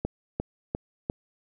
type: click train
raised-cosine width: 2 ms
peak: -14 dBFS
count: 4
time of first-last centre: 0.05-1.099 s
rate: 2.86 Hz
effects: none